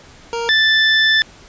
25% pulse tone pair in turn, 466.2 / 1760.1 Hz, A#4 / A6, 0 / 0 cents, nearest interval octave + major seventh, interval 2300 cents, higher second, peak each -16 / -7 dBFS, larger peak second, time 0.33-0.49 / 0.49-1.22 s, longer second, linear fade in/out 0 ms, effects pink hiss -43 dBFS RMS until 1.48 s + resampled to 16000 Hz

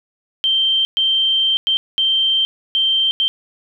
sine tone bursts at uneven times, 3136 Hz, G7, in tune, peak -13 dBFS, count 6, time 0.44-0.85 / 0.97-1.57 / 1.67-1.77 / 1.98-2.45 / 2.75-3.11 / 3.2-3.28 s, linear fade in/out 0 ms, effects 9-bit

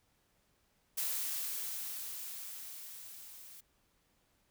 blue noise with level ramp, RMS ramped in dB -35 to -53 dBFS, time 0.97-3.61 s, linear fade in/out 10 ms, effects pink hiss -74 dBFS RMS until 4.5 s

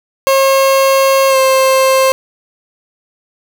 30% pulse tone with pitch glide, 540 to 528.6 Hz, C#5 to C5, -45 to +18 cents, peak -5 dBFS, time 0.27-2.12 s, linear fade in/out 0 ms, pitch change -37 cents, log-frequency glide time 1.29-1.37 s, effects none

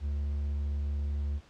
triangle tone, 72 Hz, D2, 34 cents flat, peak -27 dBFS, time 0-1.41 s, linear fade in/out 50 ms, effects pink hiss -59 dBFS RMS until 1.49 s + low-pass 5000 Hz 12 dB/octave

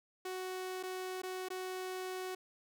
sawtooth tone with dropouts, 371.2 Hz, F#4, 6 cents sharp, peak -35 dBFS, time 0.25-2.35 s, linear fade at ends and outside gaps 5 ms, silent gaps 0.829-0.834 / 1.219-1.233 / 1.486-1.502 s, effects none

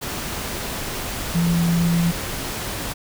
sine tone in noise, 170.1 Hz, F3, 45 cents flat, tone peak -16 dBFS, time 1.34-2.12 s, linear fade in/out 20 ms, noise pink, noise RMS -28 dBFS, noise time 0.01-2.94 s, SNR +9 dB, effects none

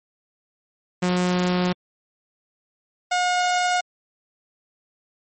sawtooth tone pair in turn, 180 / 720 Hz, F#3 / F#5, -47 / -47 cents, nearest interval 2 octaves, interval 2400 cents, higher second, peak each -15 dBFS, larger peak neither, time 1.02-1.73 / 3.11-3.81 s, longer first, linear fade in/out 10 ms, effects MP3 32 kbps

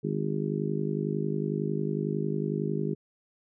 harmonic tone, 51 Hz, G#1, 31 cents flat, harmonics 3 / 4 / 5 / 6 / 7 / 8, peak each -31 / -33 / -38 / -38 / -35 / -34 dBFS, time 0.03-2.95 s, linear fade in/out 20 ms, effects none

